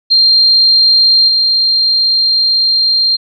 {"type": "tone with level steps", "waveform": "sine", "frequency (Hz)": 4186, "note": "C8", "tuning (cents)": 0, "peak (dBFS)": [-5, -8], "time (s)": [0.1, 3.17], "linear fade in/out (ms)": 20, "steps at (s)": 1.28, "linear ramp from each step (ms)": 5, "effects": []}